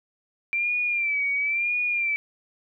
sine tone with vibrato, 2349 Hz, D7, in tune, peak -22 dBFS, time 0.53-2.16 s, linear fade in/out 0 ms, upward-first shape sine, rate 0.98 Hz, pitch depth 74 cents each way, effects none

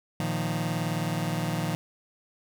sawtooth chord, Bb suspended fourth, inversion none, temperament just, 116.54 / 155.39 / 174.81 Hz, Bb2 / Eb3 / F3, 0 / -2 / +2 cents, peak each -29 / -26 / -27 dBFS, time 0.2-1.75 s, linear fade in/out 0 ms, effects none

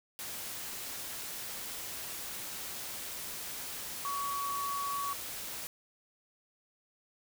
sine tone in noise, 1125 Hz, C#6, 25 cents sharp, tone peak -33 dBFS, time 4.05-5.13 s, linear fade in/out 0 ms, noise white, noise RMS -41 dBFS, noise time 0.19-5.67 s, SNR +5 dB, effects none

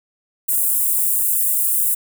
white high-pass noise, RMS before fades -18 dBFS, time 0.48-1.95 s, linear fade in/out 10 ms, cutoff 8200 Hz, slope 48 dB/octave, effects none

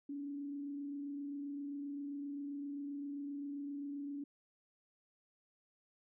sine tone with frequency modulation, 284.1 Hz, C#4, 43 cents sharp, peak -40 dBFS, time 0.09-4.24 s, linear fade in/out 5 ms, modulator 27.6 Hz, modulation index 0.26, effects none

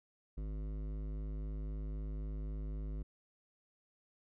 triangle tone with hard clipping, 51.91 Hz, G#1, in tune, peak -40 dBFS, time 0.37-3.03 s, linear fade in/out 10 ms, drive 18 dB, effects none

